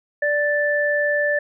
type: tone pair together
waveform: sine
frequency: 586.7 / 1760 Hz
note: D5 / A6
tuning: -2 / 0 cents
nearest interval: octave + perfect fifth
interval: 1902 cents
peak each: -20 dBFS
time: 0.22-1.39 s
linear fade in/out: 5 ms
effects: none